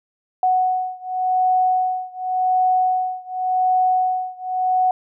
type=beating tone pair; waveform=sine; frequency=740 / 740.89 Hz; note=F#5 / F#5; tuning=0 / +2 cents; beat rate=0.89 Hz; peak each=-19 / -20 dBFS; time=0.43-4.91 s; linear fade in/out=2 ms; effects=none